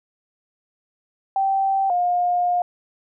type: tone pair in turn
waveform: sine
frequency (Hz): 778 / 710.8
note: G5 / F5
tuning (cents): -13 / +30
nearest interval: major second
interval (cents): 157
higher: first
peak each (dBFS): -17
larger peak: neither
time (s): 1.36-1.9 / 1.9-2.62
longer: second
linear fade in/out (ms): 2
effects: none